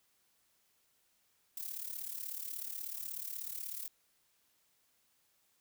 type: noise with amplitude modulation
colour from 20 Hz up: violet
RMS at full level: -39 dBFS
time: 1.57-3.88 s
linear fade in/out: 2 ms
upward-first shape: sine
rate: 36.4 Hz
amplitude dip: 75%
effects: white hiss -74 dBFS RMS until 5.6 s